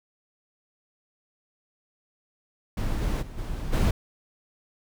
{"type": "noise with level steps", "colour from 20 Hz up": "brown", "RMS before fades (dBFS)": [-27, -25, -39, -32, -20], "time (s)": [2.77, 3.91], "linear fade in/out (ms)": 5, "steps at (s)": [3.01, 3.21, 3.37, 3.72], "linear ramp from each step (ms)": 20, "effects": []}